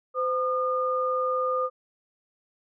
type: tone pair together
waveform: sine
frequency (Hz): 512.5 / 1216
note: C5 / D#6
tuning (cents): -36 / -40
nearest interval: octave + minor third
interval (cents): 1496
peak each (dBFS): -26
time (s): 0.14-1.7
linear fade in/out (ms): 50
effects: none